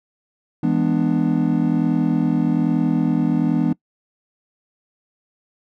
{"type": "chord", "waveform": "triangle", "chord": "E dominant seventh", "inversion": "none", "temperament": "just", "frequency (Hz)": [164.81, 206, 247.2, 296.7], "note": ["E3", "G#3", "B3", "D4"], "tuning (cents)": [0, -14, 2, 18], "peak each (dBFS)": [-19, -21, -18, -19], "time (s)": [0.63, 3.73], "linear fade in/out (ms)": 5, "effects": ["noise-tail reverb RT60 0.1 s tail -23 dB re dry", "tanh soft clip ceiling -4 dBFS"]}